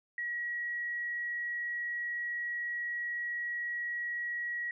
sine tone, 1913 Hz, A#6, 44 cents sharp, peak -33 dBFS, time 0.18-4.71 s, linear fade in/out 2 ms, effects none

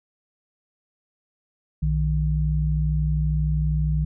sine tone pair together, 61 / 153.71 Hz, B1 / D#3, -21 / -21 cents, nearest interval octave + major third, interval 1600 cents, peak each -22 dBFS, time 1.82-4.05 s, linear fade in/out 10 ms, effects none

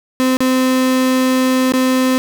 35% pulse tone with dropouts, 258.1 Hz, C4, 23 cents flat, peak -10 dBFS, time 0.2-2.18 s, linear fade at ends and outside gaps 0 ms, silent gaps 0.37-0.405 / 1.721-1.737 s, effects none

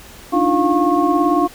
sine tone cluster, 290.4 / 308.3 / 348.5 / 705 / 1089 Hz, D4 / D#4 / F4 / F5 / C#6, -19 / -16 / -4 / +16 / -31 cents, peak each -19 dBFS, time 0.32-1.48 s, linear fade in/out 20 ms, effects pink hiss -40 dBFS RMS until 1.54 s

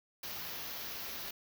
white band-stop noise, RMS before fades -42 dBFS, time 0.23-1.31 s, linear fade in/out 5 ms, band 6100 to 12000 Hz, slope 48 dB/octave, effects none

